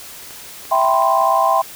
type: clicks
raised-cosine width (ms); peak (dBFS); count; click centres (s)
0.3; -21; 9; 0.308 / 0.653 / 0.752 / 0.816 / 0.849 / 0.885 / 0.941 / 1.022 / 1.214
type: chord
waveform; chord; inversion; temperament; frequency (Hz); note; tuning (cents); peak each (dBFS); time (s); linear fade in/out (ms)
sine; C major seventh; first; equal; 659.3 / 784 / 987.8 / 1046.5; E5 / G5 / B5 / C6; 0 / 0 / 0 / 0; -18 / -17 / -21 / -16; 0.71-1.62; 10
effects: white hiss -36 dBFS RMS until 1.75 s